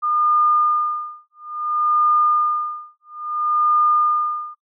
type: tone with tremolo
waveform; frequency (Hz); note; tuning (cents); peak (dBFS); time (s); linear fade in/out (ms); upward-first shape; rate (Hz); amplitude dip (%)
sine; 1213; D#6; -44; -13; 0.02-4.55; 20; sine; 0.59; 100
effects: noise-tail reverb RT60 0.1 s tail -20 dB re dry